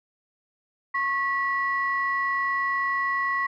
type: tone pair together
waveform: sine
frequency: 1095.1 / 1944 Hz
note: C#6 / B6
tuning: -21 / -28 cents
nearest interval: minor seventh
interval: 993 cents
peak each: -25 / -25 dBFS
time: 0.94-3.47 s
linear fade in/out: 10 ms
effects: tanh soft clip ceiling -15 dBFS